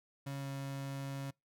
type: tone with pitch glide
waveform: 35% pulse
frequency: 138.6 to 137.48 Hz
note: C#3 to C#3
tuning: 0 to -14 cents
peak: -37 dBFS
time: 0.26-1.31 s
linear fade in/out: 10 ms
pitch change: -14 cents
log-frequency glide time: 0.4-0.46 s
effects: noise-tail reverb RT60 0.2 s tail -26 dB re dry